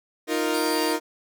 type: chord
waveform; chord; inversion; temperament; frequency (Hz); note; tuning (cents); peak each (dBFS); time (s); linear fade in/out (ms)
sawtooth; Eb suspended second; none; equal; 311.1 / 349.2 / 466.2; Eb4 / F4 / Bb4; 0 / 0 / 0; -22 / -24 / -23; 0.27-1; 50
type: tone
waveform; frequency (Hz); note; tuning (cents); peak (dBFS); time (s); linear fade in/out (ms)
sawtooth; 4665; D8; -12; -28; 0.53-0.94; 20
effects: none